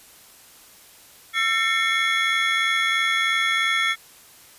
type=tone cluster; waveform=triangle; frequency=1344 / 1804 / 2129 / 2212 / 3371 Hz; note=E6 / A6 / C7 / C#7 / G#7; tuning=+33 / +43 / +30 / -4 / +25 cents; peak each=-24 dBFS; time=1.33-3.96 s; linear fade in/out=50 ms; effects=white hiss -49 dBFS RMS until 4.58 s + resampled to 32000 Hz